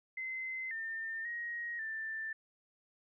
sine tone with pitch steps, 2059 / 1804 / 1885 / 1775 Hz, C7 / A6 / A#6 / A6, -28 / +43 / +19 / +15 cents, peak -37 dBFS, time 0.17-2.33 s, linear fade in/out 5 ms, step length 540 ms, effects none

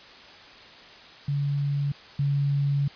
sine tone pair in turn, 142.3 / 141.32 Hz, C#3 / C#3, +46 / +34 cents, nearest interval unison, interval 12 cents, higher first, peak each -23 / -21 dBFS, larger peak second, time 1.28-1.92 / 2.19-2.88 s, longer second, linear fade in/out 5 ms, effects white hiss -47 dBFS RMS until 2.95 s + resampled to 11025 Hz

